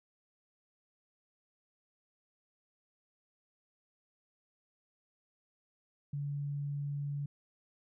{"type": "tone", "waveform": "sine", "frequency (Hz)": 143.2, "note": "D3", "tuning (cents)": -43, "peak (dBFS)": -34, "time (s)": [6.13, 7.26], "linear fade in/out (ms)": 5, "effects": []}